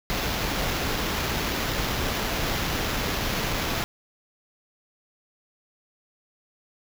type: noise with sample-and-hold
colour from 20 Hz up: pink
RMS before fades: -27 dBFS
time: 0.1-3.84 s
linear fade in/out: 0 ms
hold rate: 8820 Hz
effects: none